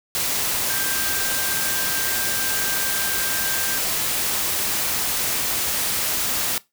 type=tone in noise; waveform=sine; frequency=1580 Hz; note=G6; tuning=13 cents sharp; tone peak=-30 dBFS; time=0.7-3.78 s; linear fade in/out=0 ms; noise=white; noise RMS=-23 dBFS; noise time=0.15-6.58 s; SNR=-10 dB; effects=noise-tail reverb RT60 0.2 s tail -20 dB re dry